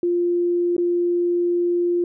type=tone with dropouts; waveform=sine; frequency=349.2 Hz; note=F4; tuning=in tune; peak=-17 dBFS; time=0.03-2.04 s; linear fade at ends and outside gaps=2 ms; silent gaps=0.766-0.78 s; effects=none